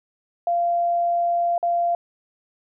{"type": "tone with dropouts", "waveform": "sine", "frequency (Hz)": 691, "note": "F5", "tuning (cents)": -19, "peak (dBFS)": -18, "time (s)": [0.47, 1.95], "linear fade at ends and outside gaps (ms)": 2, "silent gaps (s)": [1.58, 1.628], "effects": []}